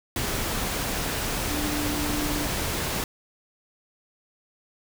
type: tone in noise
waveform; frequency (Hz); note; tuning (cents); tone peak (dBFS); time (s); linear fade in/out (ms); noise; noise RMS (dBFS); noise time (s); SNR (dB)
sine; 295.9; D4; +13; -29; 1.5-2.46; 2; pink; -28; 0.16-3.04; -4
effects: none